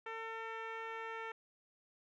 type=tone with low-pass filter; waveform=10% pulse; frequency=450.2 Hz; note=A4; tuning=40 cents sharp; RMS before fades=-44 dBFS; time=0.06-1.32 s; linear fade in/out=5 ms; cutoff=2100 Hz; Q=1; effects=none